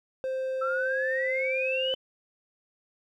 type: tone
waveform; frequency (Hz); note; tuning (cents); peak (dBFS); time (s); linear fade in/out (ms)
triangle; 523.3; C5; 0; -26; 0.24-1.94; 0
type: exponential sweep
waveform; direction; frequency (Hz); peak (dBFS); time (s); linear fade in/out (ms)
sine; up; 1318.5 to 3055; -28; 0.61-1.95; 10
effects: none